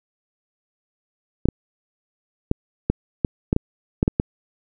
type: clicks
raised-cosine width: 3 ms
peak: -4 dBFS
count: 10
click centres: 1.456 / 1.487 / 2.514 / 2.9 / 3.248 / 3.529 / 3.564 / 4.029 / 4.079 / 4.199 s
effects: none